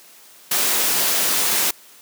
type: noise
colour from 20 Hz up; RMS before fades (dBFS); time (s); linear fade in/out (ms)
white; -19; 0.51-1.71; 5
effects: white hiss -47 dBFS RMS until 2.01 s + high-pass 200 Hz 12 dB/octave